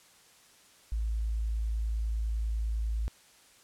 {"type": "tone", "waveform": "sine", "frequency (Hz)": 55, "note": "A1", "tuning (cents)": 0, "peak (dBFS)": -28, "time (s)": [0.92, 3.08], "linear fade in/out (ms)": 0, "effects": ["white hiss -59 dBFS RMS until 3.63 s", "low-pass 10000 Hz 12 dB/octave"]}